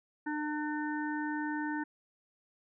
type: harmonic tone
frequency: 300 Hz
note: D4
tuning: 37 cents sharp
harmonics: 1 / 3 / 5 / 6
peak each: -34 / -39 / -41 / -42 dBFS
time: 0.26-1.84 s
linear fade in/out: 10 ms
effects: none